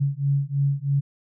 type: beating tone pair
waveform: sine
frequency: 138.59 / 141.69 Hz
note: C#3 / C#3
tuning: 0 / +38 cents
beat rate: 3.1 Hz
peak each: -23 dBFS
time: 0-1.01 s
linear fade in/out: 20 ms
effects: none